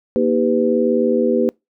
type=harmonic tone with a mistuned harmonic; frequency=79.1 Hz; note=D#2; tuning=29 cents sharp; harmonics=3 / 4 / 5 / 6; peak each=-18 / -23 / -19 / -18 dBFS; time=0.16-1.49 s; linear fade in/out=0 ms; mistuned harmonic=6; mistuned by=+98 cents; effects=noise-tail reverb RT60 0.2 s tail -26 dB re dry